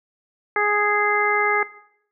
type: harmonic tone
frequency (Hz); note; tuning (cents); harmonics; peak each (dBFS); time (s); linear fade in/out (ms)
415.3; G#4; 0; 1 / 2 / 3 / 4 / 5; -24 / -24 / -24 / -24 / -24; 0.56-1.63; 2
effects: noise-tail reverb RT60 0.7 s tail -18 dB re dry